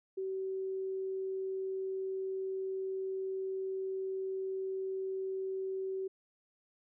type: tone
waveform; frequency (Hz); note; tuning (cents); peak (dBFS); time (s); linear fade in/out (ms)
sine; 381.6; G4; -47; -34; 0.17-6.08; 10
effects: none